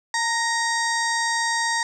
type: harmonic tone with a mistuned harmonic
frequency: 936 Hz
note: A#5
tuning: 7 cents sharp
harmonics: 1 / 2 / 4 / 5 / 6 / 7 / 8 / 9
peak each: -25 / -24 / -33 / -32 / -33 / -35 / -35 / -35 dBFS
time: 0.14-1.83 s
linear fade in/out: 2 ms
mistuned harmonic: 1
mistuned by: -37 cents
effects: 9-bit